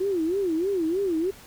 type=tone with vibrato; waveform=sine; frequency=356.8 Hz; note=F4; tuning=37 cents sharp; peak=-22 dBFS; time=0-1.31 s; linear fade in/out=10 ms; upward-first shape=sine; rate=3.2 Hz; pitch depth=210 cents each way; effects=pink hiss -48 dBFS RMS until 1.46 s